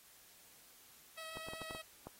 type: tone with vibrato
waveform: 10% pulse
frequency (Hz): 643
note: E5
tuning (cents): -43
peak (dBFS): -38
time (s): 1.17-1.82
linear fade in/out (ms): 10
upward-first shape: triangle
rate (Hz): 7.7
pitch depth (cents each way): 14
type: clicks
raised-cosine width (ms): 1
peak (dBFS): -33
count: 7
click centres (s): 1.371 / 1.486 / 1.535 / 1.617 / 1.709 / 1.749 / 2.07
effects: white hiss -62 dBFS RMS until 2.19 s + AAC 48 kbps